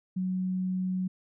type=tone; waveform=sine; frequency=185.2 Hz; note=F#3; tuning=2 cents sharp; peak=-27 dBFS; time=0.16-1.08 s; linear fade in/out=10 ms; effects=none